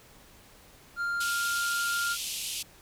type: tone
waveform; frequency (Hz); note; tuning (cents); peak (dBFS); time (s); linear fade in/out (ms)
triangle; 1396.9; F6; 0; -26; 0.96-2.17; 50
type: band-pass noise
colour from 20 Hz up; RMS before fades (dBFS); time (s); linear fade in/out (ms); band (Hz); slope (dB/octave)
pink; -35; 1.2-2.63; 10; 2600 to 13000; 48
effects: pink hiss -55 dBFS RMS until 2.81 s